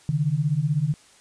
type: beating tone pair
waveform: sine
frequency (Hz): 138.59 / 154.59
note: C#3 / D#3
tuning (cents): 0 / -11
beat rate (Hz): 16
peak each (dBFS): -24 / -22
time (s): 0.09-0.94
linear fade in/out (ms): 0
effects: white hiss -54 dBFS RMS until 1.2 s + resampled to 22050 Hz